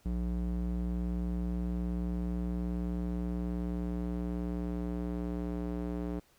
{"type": "tone with band-pass filter sweep", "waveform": "square", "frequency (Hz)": 59.4, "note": "A#1", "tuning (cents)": 33, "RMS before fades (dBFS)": -34, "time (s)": [0.05, 6.2], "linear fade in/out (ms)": 10, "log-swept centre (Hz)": [140, 300], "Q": 1.1, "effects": ["pink hiss -66 dBFS RMS until 6.38 s"]}